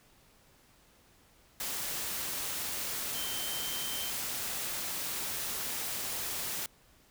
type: tone in noise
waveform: sine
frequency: 3114 Hz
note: G7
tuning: 12 cents flat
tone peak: -40 dBFS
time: 3.15-4.1 s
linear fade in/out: 2 ms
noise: white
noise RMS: -36 dBFS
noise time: 1.6-6.66 s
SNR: -7 dB
effects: pink hiss -63 dBFS RMS until 7.1 s